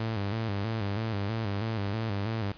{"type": "tone with vibrato", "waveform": "sawtooth", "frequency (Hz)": 106, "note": "G#2", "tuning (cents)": 36, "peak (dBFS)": -25, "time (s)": [0, 2.52], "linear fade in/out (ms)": 5, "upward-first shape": "square", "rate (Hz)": 3.1, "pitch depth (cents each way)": 100, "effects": ["pink hiss -51 dBFS RMS until 2.57 s", "resampled to 11025 Hz"]}